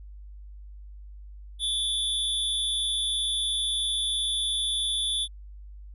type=tone with amplitude modulation; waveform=square; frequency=3478 Hz; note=A7; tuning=21 cents flat; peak=-23 dBFS; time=1.59-5.28 s; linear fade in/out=50 ms; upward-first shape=sine; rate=277 Hz; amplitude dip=60%; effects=added 50 Hz sine -41 dBFS peak until 5.94 s + resampled to 32000 Hz